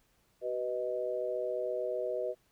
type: chord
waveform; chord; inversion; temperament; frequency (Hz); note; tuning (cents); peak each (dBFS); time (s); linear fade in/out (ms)
sine; B major; second; equal with one note detuned; 379.3 / 493.9 / 622.3; F#4 / B4 / D#5; +43 / 0 / 0; -38 / -35 / -35; 0.41-2.35; 50
effects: pink hiss -71 dBFS RMS until 2.51 s